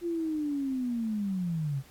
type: linear sweep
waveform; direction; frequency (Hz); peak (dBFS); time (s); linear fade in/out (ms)
sine; down; 349.2 to 130.81; -28; 0.01-1.83; 50
effects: pink hiss -57 dBFS RMS until 1.9 s + AAC 64 kbps